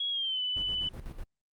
sine tone with pitch glide, 3322 to 2994 Hz, G#7 to F#7, 0 to +20 cents, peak -29 dBFS, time 0-0.89 s, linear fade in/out 5 ms, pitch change -180 cents, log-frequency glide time 0.1-0.41 s
brown noise with tremolo, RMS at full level -39 dBFS, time 0.56-1.24 s, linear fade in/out 10 ms, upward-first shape square, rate 8 Hz, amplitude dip 60%
effects Opus 32 kbps

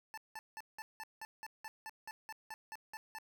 25% pulse tone bursts, 880 Hz, A5, in tune, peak -40 dBFS, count 15, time 0.14-3.185 s, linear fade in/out 0 ms, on 35 ms, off 180 ms, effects none

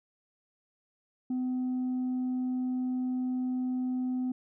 sine tone, 253.8 Hz, B3, 47 cents sharp, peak -26 dBFS, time 1.3-4.32 s, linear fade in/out 5 ms, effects tanh soft clip ceiling -27 dBFS

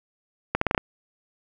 accelerating click train, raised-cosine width 0.5 ms, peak -6 dBFS, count 6, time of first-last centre 0.55-0.778 s, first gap 64 ms, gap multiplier 0.83, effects none

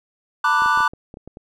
triangle chord, B minor seventh, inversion third, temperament equal with one note detuned, 898 / 987.8 / 1174.7 / 1480 Hz, A5 / B5 / D6 / F#6, +35 / 0 / 0 / 0 cents, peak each -21 / -20 / -17 / -18 dBFS, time 0.44-0.88 s, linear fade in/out 5 ms
clicks, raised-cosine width 2 ms, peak -24 dBFS, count 9, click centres 0.621 / 0.66 / 0.775 / 0.805 / 0.935 / 1.141 / 1.171 / 1.276 / 1.371 s
effects none

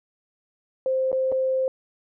sine tone with dropouts, 523.3 Hz, C5, in tune, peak -20 dBFS, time 0.86-1.68 s, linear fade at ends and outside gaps 1 ms, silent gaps 1.117-1.128 / 1.318-1.323 s, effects none

